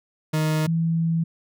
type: tone pair in turn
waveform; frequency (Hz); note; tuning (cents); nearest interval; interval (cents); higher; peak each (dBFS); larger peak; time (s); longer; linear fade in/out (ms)
40% pulse / sine; 155.56 / 164.81; D#3 / E3; 0 / 0; minor second; 100; second; -19; neither; 0.33-0.67 / 0.67-1.24; second; 10
effects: none